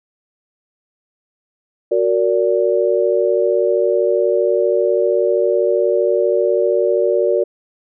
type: chord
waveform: sine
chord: Gb augmented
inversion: none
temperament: just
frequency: 370 / 462.5 / 578.1 Hz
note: Gb4 / Bb4 / D5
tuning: 0 / -14 / -27 cents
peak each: -17 dBFS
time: 1.91-7.44 s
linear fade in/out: 10 ms
effects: none